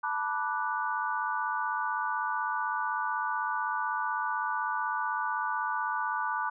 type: chord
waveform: sine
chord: B minor seventh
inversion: third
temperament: equal with one note detuned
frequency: 880 / 975.9 / 1174.7 / 1480 Hz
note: A5 / B5 / D6 / F#6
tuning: 0 / -21 / 0 / 0 cents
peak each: -34 dBFS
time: 0.03-6.5 s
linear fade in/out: 10 ms
effects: none